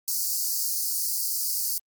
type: high-pass noise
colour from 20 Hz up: white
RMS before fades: -27 dBFS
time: 0.08-1.78 s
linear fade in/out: 0 ms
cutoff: 4400 Hz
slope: 96 dB/octave
effects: Opus 48 kbps